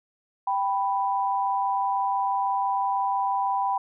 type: tone pair together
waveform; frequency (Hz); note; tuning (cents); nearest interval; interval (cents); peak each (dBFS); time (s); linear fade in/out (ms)
sine; 785 / 989; G5 / B5; +2 / +2; major third; 400; -25; 0.47-3.78; 5
effects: none